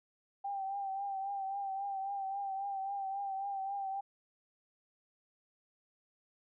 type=tone with vibrato; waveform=sine; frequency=786 Hz; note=G5; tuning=4 cents sharp; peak=-35 dBFS; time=0.44-4.01 s; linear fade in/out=10 ms; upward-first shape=triangle; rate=3.7 Hz; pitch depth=48 cents each way; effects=none